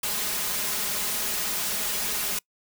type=noise with comb filter; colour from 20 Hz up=white; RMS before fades=-28 dBFS; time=0.03-2.39 s; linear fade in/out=5 ms; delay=4.8 ms; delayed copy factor=+0.65; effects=noise-tail reverb RT60 0.1 s tail -25 dB re dry

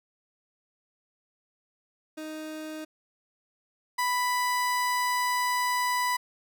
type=tone pair in turn; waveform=30% pulse; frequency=311.1 / 990 Hz; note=D#4 / B5; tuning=0 / +4 cents; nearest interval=octave + minor sixth; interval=2004 cents; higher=second; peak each=-33 / -22 dBFS; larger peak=second; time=2.17-2.85 / 3.98-6.17 s; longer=second; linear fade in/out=10 ms; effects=none

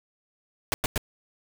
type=noise bursts; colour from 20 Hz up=pink; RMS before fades=-25 dBFS; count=3; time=0.72-0.978 s; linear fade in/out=0 ms; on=20 ms; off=99 ms; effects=none

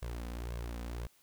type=tone with flanger; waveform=sawtooth; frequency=58.7 Hz; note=A#1; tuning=13 cents sharp; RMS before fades=-40 dBFS; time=0.02-1.07 s; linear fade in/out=5 ms; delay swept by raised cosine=1.8 to 4 ms; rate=1.9 Hz; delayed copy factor=+0.65; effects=white hiss -67 dBFS RMS until 1.22 s

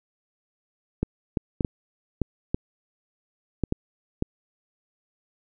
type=clicks; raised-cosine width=3 ms; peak=-10 dBFS; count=9; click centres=1.03 / 1.372 / 1.608 / 1.648 / 2.217 / 2.545 / 3.637 / 3.724 / 4.224 s; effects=none

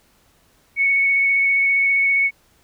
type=tone with vibrato; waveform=sine; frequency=2217 Hz; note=C#7; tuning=in tune; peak=-14 dBFS; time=0.76-2.31 s; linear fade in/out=50 ms; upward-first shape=square; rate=15 Hz; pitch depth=9 cents each way; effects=pink hiss -58 dBFS RMS until 2.63 s

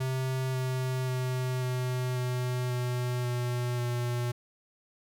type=tone with pitch steps; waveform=square; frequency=130.5 / 129.15 / 127.81 / 126.49 / 125.18 / 123.89 / 122.61 / 121.34 Hz; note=C3 / C3 / C3 / B2 / B2 / B2 / B2 / B2; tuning=-4 / -22 / -40 / +42 / +24 / +6 / -12 / -30 cents; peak=-29 dBFS; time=0-4.32 s; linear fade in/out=10 ms; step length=540 ms; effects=none

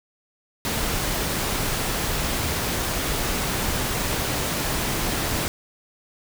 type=noise; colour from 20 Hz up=pink; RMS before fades=-25 dBFS; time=0.65-5.48 s; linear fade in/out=0 ms; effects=none

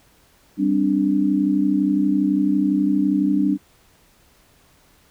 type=chord; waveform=sine; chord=G suspended fourth; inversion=none; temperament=equal; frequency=196 / 261.6 / 293.7 Hz; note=G3 / C4 / D4; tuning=0 / 0 / 0 cents; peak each=-21 / -23 / -18 dBFS; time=0.57-3.58 s; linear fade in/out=50 ms; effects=pink hiss -56 dBFS RMS until 5.1 s

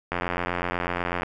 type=click train; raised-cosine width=0.5 ms; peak=-11 dBFS; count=99; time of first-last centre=0.12-1.232 s; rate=88.1 Hz; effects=none

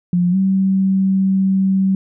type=tone with pitch glide; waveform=sine; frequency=176.9 to 191.8 Hz; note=F3 to G3; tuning=+23 to -37 cents; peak=-12 dBFS; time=0.13-1.95 s; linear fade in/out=2 ms; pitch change=+140 cents; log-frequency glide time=0.31-0.36 s; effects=none

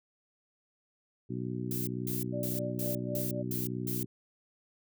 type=harmonic tone; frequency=61.74 Hz; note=B1; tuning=in tune; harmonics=2 / 3 / 4 / 5 / 6; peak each=-37 / -39 / -40 / -41 / -42 dBFS; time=1.29-4.06 s; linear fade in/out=20 ms
type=noise bursts; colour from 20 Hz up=violet; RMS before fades=-37 dBFS; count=7; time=1.71-4.03 s; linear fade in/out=2 ms; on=160 ms; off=200 ms
type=tone with tremolo; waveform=sine; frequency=587.3 Hz; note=D5; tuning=in tune; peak=-34 dBFS; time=2.32-3.43 s; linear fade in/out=20 ms; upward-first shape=sine; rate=3.9 Hz; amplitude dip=85%
effects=none

